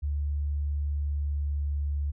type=tone with pitch glide; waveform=sine; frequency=72.6 to 72.18 Hz; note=D2 to D2; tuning=-19 to -29 cents; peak=-26 dBFS; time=0.02-2.12 s; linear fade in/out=20 ms; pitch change=-10 cents; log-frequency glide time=0.86-1.65 s; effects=none